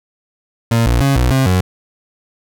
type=tone with pitch steps; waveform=30% pulse; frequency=115.5 / 59.4 / 137.9 / 61.8 / 132.9 / 92 Hz; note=A#2 / A#1 / C#3 / B1 / C3 / F#2; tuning=-16 / +33 / -9 / +2 / +27 / -9 cents; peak=-8 dBFS; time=0.71-1.61 s; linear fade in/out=5 ms; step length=150 ms; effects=none